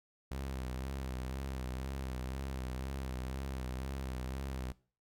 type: tone with vibrato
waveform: sawtooth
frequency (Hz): 65.41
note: C2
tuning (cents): 0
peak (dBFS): -34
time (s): 0.31-4.72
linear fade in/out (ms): 5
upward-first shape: sine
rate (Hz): 2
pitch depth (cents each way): 61
effects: noise-tail reverb RT60 0.4 s tail -20 dB re dry